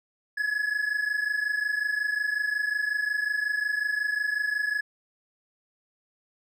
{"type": "tone pair together", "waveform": "triangle", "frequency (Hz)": [1686, 1711.5], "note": ["G#6", "A6"], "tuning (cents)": [26, -48], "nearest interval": "unison", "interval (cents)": 26, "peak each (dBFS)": [-25, -28], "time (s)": [0.37, 4.81], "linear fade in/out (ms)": 10, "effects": []}